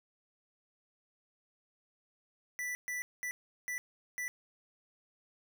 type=tone bursts at uneven times; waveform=square; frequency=1975.5 Hz; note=B6; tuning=in tune; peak=-36 dBFS; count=5; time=2.59-2.75 / 2.88-3.02 / 3.23-3.31 / 3.68-3.78 / 4.18-4.28 s; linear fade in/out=0 ms; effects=none